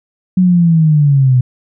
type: linear sweep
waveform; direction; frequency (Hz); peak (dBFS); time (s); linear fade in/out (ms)
sine; down; 186.3 to 123.47; -6; 0.37-1.41; 5
effects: none